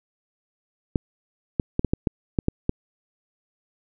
clicks, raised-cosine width 3 ms, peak -7 dBFS, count 9, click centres 0.958 / 1.598 / 1.794 / 1.847 / 1.935 / 2.072 / 2.388 / 2.484 / 2.694 s, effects none

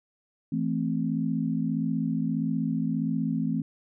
sine chord, A minor, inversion second, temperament equal, 164.81 / 220 / 261.6 Hz, E3 / A3 / C4, 0 / 0 / 0 cents, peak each -29 dBFS, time 0.52-3.62 s, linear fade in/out 5 ms, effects none

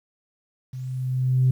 sine tone with level ramp, 128.7 Hz, C3, 28 cents flat, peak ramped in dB -31 to -13 dBFS, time 0.73-1.51 s, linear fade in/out 5 ms, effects tanh soft clip ceiling -11 dBFS + 9-bit

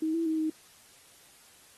sine tone with pitch steps, 316.4 / 331.3 / 317.5 / 313.8 Hz, D#4 / E4 / D#4 / D#4, +29 / +9 / +35 / +15 cents, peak -26 dBFS, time 0.02-0.5 s, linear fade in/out 5 ms, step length 120 ms, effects white hiss -57 dBFS RMS until 1.77 s + AAC 32 kbps

